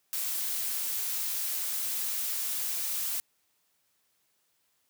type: noise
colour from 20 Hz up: blue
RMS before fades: -32 dBFS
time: 0.13-3.2 s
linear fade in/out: 0 ms
effects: white hiss -73 dBFS RMS until 4.89 s + high-pass 80 Hz 12 dB/octave